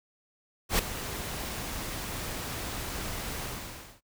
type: noise with ADSR envelope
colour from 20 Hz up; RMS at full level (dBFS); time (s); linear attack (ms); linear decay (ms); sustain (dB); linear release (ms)
pink; -23; 0.69-4.01; 100; 5; -13; 590
effects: noise-tail reverb RT60 0.1 s tail -22 dB re dry